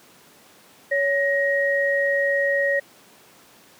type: tone pair together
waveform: sine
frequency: 560 / 1883.6 Hz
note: C#5 / A#6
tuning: +18 / +18 cents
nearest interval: octave + major sixth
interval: 2100 cents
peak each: -21 dBFS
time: 0.91-2.8 s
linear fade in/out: 10 ms
effects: pink hiss -51 dBFS RMS until 3.79 s + high-pass 200 Hz 12 dB/octave